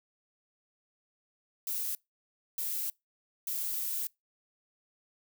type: noise bursts at uneven times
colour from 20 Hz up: violet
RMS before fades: -34 dBFS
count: 3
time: 1.67-1.95 / 2.58-2.9 / 3.47-4.07 s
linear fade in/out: 2 ms
effects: noise-tail reverb RT60 0.2 s tail -25 dB re dry